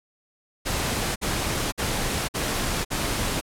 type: noise bursts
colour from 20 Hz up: pink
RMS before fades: -26 dBFS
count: 5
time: 0.65-3.412 s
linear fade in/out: 20 ms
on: 510 ms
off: 53 ms
effects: low-pass 12000 Hz 12 dB/octave